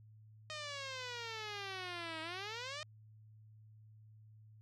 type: exponential two-way sweep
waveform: 5% pulse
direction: down then up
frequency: 622.3 to 314.9 to 622.3 Hz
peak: -30 dBFS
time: 0.5-2.83 s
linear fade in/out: 0 ms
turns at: 2.21 s
effects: added 108 Hz sine -57 dBFS peak until 4.61 s + low-pass 5000 Hz 12 dB/octave